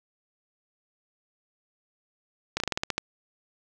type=slowing click train; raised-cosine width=0.2 ms; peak=-9 dBFS; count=9; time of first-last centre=2.57-2.98 s; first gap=31 ms; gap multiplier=1.14; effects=none